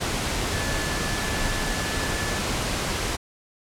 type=tone in noise; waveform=sine; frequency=1734 Hz; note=A6; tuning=26 cents flat; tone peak=-34 dBFS; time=0.52-2.41 s; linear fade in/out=20 ms; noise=pink; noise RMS=-26 dBFS; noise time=0-3.17 s; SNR=-11 dB; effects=low-pass 9000 Hz 12 dB/octave